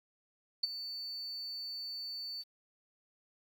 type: tone with ADSR envelope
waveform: sine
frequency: 4500 Hz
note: C#8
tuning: 25 cents sharp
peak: -25 dBFS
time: 0.63-2.44 s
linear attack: 8 ms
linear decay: 19 ms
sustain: -14 dB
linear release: 34 ms
effects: 10-bit